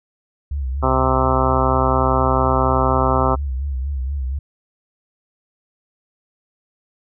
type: tone with vibrato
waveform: sine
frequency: 67.5 Hz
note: C#2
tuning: 45 cents flat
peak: -20 dBFS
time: 0.51-4.39 s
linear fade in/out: 5 ms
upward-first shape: sine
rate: 4.2 Hz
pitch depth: 110 cents each way
type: harmonic tone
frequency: 130.81 Hz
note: C3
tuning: in tune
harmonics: 1 / 2 / 3 / 4 / 5 / 6 / 7 / 8 / 9 / 10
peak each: -24 / -24 / -24 / -24 / -24 / -24 / -24 / -24 / -24 / -24 dBFS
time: 0.82-3.36 s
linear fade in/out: 20 ms
effects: none